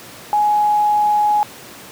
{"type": "tone", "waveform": "sine", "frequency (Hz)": 837, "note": "G#5", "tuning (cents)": 13, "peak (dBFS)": -12, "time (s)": [0.33, 1.43], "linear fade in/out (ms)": 0, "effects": ["pink hiss -37 dBFS RMS until 1.91 s", "high-pass 150 Hz 12 dB/octave"]}